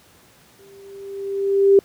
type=tone with exponential growth; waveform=sine; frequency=394.8 Hz; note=G4; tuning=12 cents sharp; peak=-7 dBFS; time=0.59-1.79 s; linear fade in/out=2 ms; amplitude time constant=260 ms; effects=pink hiss -52 dBFS RMS until 1.84 s + high-pass 80 Hz 12 dB/octave